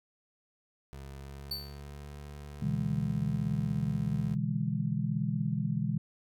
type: tone with pitch glide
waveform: 25% pulse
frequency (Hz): 68.4 to 72.47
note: C#2 to D2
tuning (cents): -23 to -22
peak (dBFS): -39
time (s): 0.93-4.35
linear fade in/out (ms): 0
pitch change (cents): +101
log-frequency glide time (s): 1.12-2.14
type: tone with exponential decay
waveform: 45% pulse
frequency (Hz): 4500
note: C#8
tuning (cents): +25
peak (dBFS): -30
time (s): 1.51-1.81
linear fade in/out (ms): 5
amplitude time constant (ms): 64
type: chord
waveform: sine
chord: E dominant seventh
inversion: second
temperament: just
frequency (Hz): 123.61 / 148.33 / 164.81 / 206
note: B2 / D3 / E3 / G#3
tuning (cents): +2 / +18 / 0 / -14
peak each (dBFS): -34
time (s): 2.62-5.98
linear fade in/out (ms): 5
effects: none